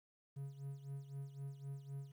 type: tone with tremolo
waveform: triangle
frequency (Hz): 138.59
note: C#3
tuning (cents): 0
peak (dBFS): -40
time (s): 0.36-2.12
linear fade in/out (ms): 10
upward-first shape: sine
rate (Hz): 3.9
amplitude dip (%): 75
effects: 12-bit